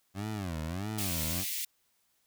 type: tone with vibrato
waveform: 20% pulse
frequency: 92.3 Hz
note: F#2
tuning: 4 cents flat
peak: -29 dBFS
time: 0.14-1.45 s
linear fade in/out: 50 ms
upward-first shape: sine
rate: 1.6 Hz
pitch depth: 290 cents each way
type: high-pass noise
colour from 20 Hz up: white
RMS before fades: -35 dBFS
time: 0.98-1.65 s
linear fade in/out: 5 ms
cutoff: 2000 Hz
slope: 48 dB/octave
effects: white hiss -73 dBFS RMS until 2.26 s